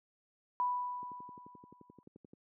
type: tone with exponential decay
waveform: sine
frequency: 987.8 Hz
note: B5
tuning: in tune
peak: -28 dBFS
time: 0.6-2.03 s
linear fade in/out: 0 ms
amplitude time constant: 310 ms
type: click train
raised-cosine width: 3 ms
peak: -38 dBFS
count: 16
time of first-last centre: 1.03-2.334 s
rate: 11.5 Hz
effects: high-pass 200 Hz 12 dB/octave